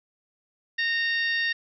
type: harmonic tone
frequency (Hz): 923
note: A#5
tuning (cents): -17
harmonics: 2 / 3 / 4 / 5 / 6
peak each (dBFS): -24 / -33 / -33 / -37 / -40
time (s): 0.78-1.53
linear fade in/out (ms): 10
effects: none